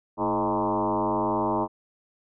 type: tone with frequency modulation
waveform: sine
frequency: 623 Hz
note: D#5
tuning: 2 cents sharp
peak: -22 dBFS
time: 0.17-1.68 s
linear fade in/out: 50 ms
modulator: 99.1 Hz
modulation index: 4.3
effects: none